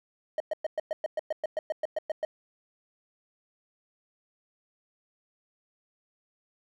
triangle tone bursts, 622.3 Hz, D#5, in tune, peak -24 dBFS, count 15, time 0.38-2.25 s, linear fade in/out 2 ms, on 22 ms, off 110 ms, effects none

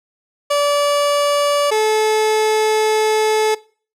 30% pulse tone pair in turn, 578 / 433 Hz, D5 / A4, -28 / -28 cents, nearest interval perfect fourth, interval 500 cents, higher first, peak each -11 dBFS, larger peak neither, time 0.5-1.71 / 1.71-3.55 s, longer second, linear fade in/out 10 ms, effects noise-tail reverb RT60 0.4 s tail -20 dB re dry + low-pass 11000 Hz 12 dB/octave

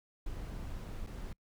brown noise with dropouts, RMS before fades -41 dBFS, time 0.26-1.33 s, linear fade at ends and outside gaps 5 ms, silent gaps 1.066-1.07 s, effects noise-tail reverb RT60 0.1 s tail -26 dB re dry

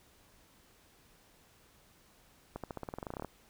accelerating click train, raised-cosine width 1 ms, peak -25 dBFS, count 16, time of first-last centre 2.56-3.247 s, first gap 77 ms, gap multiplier 0.92, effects pink hiss -64 dBFS RMS until 3.49 s

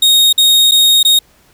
40% pulse tone with dropouts, 3729 Hz, A#7, in tune, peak -5 dBFS, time 0.02-1.19 s, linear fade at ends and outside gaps 5 ms, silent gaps 0.328-0.378 / 0.712-0.718 / 1.03-1.049 s, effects pink hiss -50 dBFS RMS until 1.53 s

